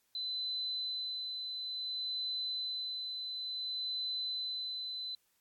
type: tone with tremolo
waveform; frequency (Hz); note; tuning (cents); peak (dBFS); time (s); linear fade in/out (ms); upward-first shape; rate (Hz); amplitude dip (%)
sine; 4025; B7; +32; -34; 0.15-5.15; 2; sine; 0.57; 35
effects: white hiss -75 dBFS RMS until 5.4 s + AAC 64 kbps